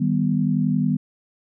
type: chord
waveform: sine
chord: Eb augmented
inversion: none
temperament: equal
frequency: 155.56 / 196 / 246.9 Hz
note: Eb3 / G3 / B3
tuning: 0 / 0 / 0 cents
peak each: -22 dBFS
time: 0-0.97 s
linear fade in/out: 10 ms
effects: none